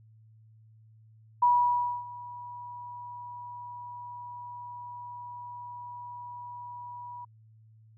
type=tone with ADSR envelope; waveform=sine; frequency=972 Hz; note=B5; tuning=28 cents flat; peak=-18 dBFS; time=1.42-7.25 s; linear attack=8 ms; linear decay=610 ms; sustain=-21 dB; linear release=7 ms; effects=added 110 Hz sine -54 dBFS peak until 7.97 s